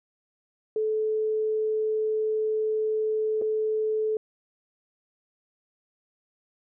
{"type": "tone with dropouts", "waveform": "sine", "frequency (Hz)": 433.8, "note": "A4", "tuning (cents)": -25, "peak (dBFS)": -23, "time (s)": [0.76, 4.17], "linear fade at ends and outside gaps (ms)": 2, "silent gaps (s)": [3.415, 3.42], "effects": []}